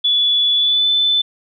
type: tone with pitch glide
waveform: sine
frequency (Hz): 3431 to 3515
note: A7 to A7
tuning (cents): -44 to -2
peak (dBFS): -12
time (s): 0.04-1.22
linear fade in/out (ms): 10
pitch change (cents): +42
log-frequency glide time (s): 0.54-0.89
effects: none